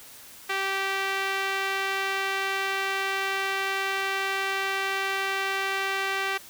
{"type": "tone with band-pass filter", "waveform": "sawtooth", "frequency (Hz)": 388.8, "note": "G4", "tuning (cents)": -14, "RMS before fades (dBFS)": -28, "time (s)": [0.49, 6.38], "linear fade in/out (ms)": 10, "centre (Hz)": 2100, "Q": 1.2, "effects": ["white hiss -47 dBFS RMS until 6.49 s"]}